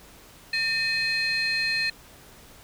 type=tone cluster; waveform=sine; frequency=1812 / 2526 / 4187 Hz; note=A#6 / D#7 / C8; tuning=-50 / +26 / 0 cents; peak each=-26 dBFS; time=0.53-1.9 s; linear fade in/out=5 ms; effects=tanh soft clip ceiling -18 dBFS + pink hiss -50 dBFS RMS until 2.63 s